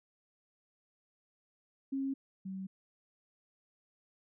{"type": "tone pair in turn", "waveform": "sine", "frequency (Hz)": [270.9, 190.73], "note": ["C#4", "G3"], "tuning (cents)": [-40, -47], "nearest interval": "tritone", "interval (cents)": 607, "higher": "first", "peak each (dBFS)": [-32, -38], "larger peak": "first", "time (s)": [[1.92, 2.14], [2.45, 2.67]], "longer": "neither", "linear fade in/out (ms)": 10, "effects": []}